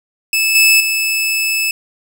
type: tone with level steps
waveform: sawtooth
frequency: 2615 Hz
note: E7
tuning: 15 cents flat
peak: -9 / -4 / -11 dBFS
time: 0.33-1.71 s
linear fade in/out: 2 ms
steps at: 0.55 / 0.8 s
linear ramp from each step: 5 ms
effects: none